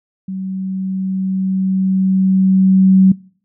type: tone with level ramp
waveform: sine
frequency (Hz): 189.6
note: F#3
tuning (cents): +43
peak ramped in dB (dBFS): -21 to -5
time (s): 0.28-3.12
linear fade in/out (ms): 5
effects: noise-tail reverb RT60 0.5 s tail -24 dB re dry